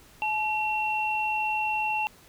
sine tone pair together, 858 / 2724 Hz, A5 / F7, -44 / -44 cents, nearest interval octave + minor sixth, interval 2000 cents, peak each -27 / -28 dBFS, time 0.22-2.07 s, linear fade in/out 0 ms, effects pink hiss -54 dBFS RMS until 2.28 s

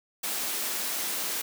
white high-pass noise, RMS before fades -31 dBFS, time 0.23-1.42 s, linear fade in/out 10 ms, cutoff 200 Hz, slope 24 dB/octave, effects none

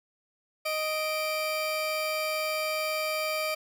30% pulse tone pair together, 622.2 / 2349 Hz, D#5 / D7, 0 / 0 cents, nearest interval octave + major seventh, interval 2300 cents, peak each -27 / -30 dBFS, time 0.65-3.55 s, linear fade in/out 10 ms, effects none

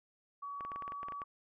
sine tone with pitch glide, 1133 to 1140.2 Hz, C#6 to C#6, +37 to +48 cents, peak -40 dBFS, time 0.42-1.24 s, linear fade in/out 10 ms, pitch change +11 cents, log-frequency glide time 0.75-1.1 s
clicks, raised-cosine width 0.5 ms, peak -31 dBFS, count 11, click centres 0.608 / 0.65 / 0.718 / 0.76 / 0.823 / 0.879 / 0.921 / 1.031 / 1.085 / 1.122 / 1.218 s
effects none

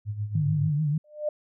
sine tone with tremolo, 104.6 Hz, G#2, 13 cents sharp, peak -25 dBFS, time 0.05-0.73 s, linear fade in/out 50 ms, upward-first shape sine, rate 7.2 Hz, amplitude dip 70%
sine tone with vibrato, 150.3 Hz, D3, 40 cents sharp, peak -22 dBFS, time 0.35-0.98 s, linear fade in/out 5 ms, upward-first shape triangle, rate 6.9 Hz, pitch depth 100 cents each way
sine tone with exponential growth, 601 Hz, D5, 40 cents sharp, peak -21 dBFS, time 1.04-1.29 s, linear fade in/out 5 ms, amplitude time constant 54 ms
effects none

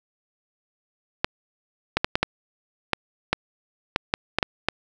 clicks, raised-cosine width 0.3 ms, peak -3 dBFS, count 12, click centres 1.245 / 1.97 / 2.045 / 2.155 / 2.23 / 2.933 / 3.33 / 3.961 / 4.139 / 4.386 / 4.428 / 4.686 s, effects none

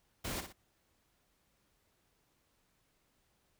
pink noise with echo, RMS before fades -39 dBFS, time 0.24-0.41 s, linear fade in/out 10 ms, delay 59 ms, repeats 2, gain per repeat -8 dB, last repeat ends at 0.528 s, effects pink hiss -75 dBFS RMS until 3.59 s

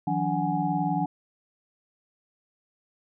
sine tone cluster, 160.7 / 179.5 / 287 / 743 / 834 Hz, E3 / F3 / D4 / F#5 / G#5, -44 / +48 / -40 / +7 / +7 cents, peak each -30 dBFS, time 0.07-1.06 s, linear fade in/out 5 ms, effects none

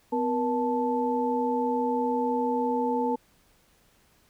sine tone cluster, 252.8 / 476 / 877 Hz, B3 / A#4 / A5, +41 / +36 / -6 cents, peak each -28 dBFS, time 0.12-3.16 s, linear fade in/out 10 ms, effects pink hiss -63 dBFS RMS until 4.29 s

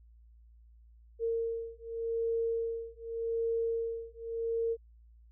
sine beating tone pair, 458.1 / 458.95 Hz, A#4 / A#4, -30 / -27 cents, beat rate 0.85 Hz, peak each -34 / -34 dBFS, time 1.19-4.77 s, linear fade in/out 50 ms, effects added 57 Hz sine -55 dBFS peak until 5.31 s

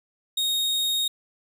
40% pulse tone, 3729 Hz, A#7, in tune, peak -21 dBFS, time 0.37-1.08 s, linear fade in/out 5 ms, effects none

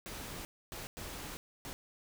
pink noise bursts at uneven times, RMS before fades -44 dBFS, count 4, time 0.06-0.45 / 0.72-0.87 / 0.97-1.37 / 1.65-1.73 s, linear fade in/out 0 ms, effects none

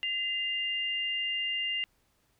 sine tone pair together, 2049 / 2803 Hz, C7 / F7, -37 / +6 cents, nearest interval perfect fourth, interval 543 cents, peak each -35 / -30 dBFS, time 0.03-1.84 s, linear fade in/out 0 ms, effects pink hiss -71 dBFS RMS until 2.39 s

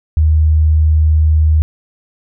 sine tone, 77.78 Hz, D#2, in tune, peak -7 dBFS, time 0.17-1.62 s, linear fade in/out 0 ms, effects none

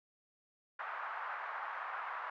white band-pass noise, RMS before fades -42 dBFS, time 0.79-2.3 s, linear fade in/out 5 ms, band 810 to 1500 Hz, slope 24 dB/octave, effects none

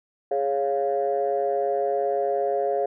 sine chord, Db major, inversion second, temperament equal with one note detuned, 415.3 / 552.8 / 698.5 Hz, Ab4 / Db5 / F5, 0 / -5 / 0 cents, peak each -25 / -25 / -25 dBFS, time 0.31-2.86 s, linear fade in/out 5 ms, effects tanh soft clip ceiling -14 dBFS

